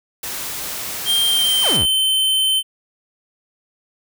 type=noise; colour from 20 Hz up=white; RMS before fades=-27 dBFS; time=0.23-1.77 s; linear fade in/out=5 ms
type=tone with pitch glide; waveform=square; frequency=3187 to 3082 Hz; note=G7 to G7; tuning=+28 to -30 cents; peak=-15 dBFS; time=1.05-2.63 s; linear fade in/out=50 ms; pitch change=-58 cents; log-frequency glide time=1.22-1.81 s
type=exponential sweep; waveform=sawtooth; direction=down; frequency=1396 to 42 Hz; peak=-17 dBFS; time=1.61-1.87 s; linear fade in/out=50 ms
effects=none